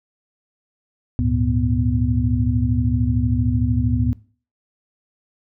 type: tone cluster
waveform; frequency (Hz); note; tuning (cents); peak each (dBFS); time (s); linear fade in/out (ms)
sine; 72.2 / 103.5 / 116.6 / 246.8; D2 / G#2 / A#2 / B3; -29 / -5 / +1 / -1; -22; 1.19-4.13; 0
effects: noise-tail reverb RT60 0.4 s tail -20 dB re dry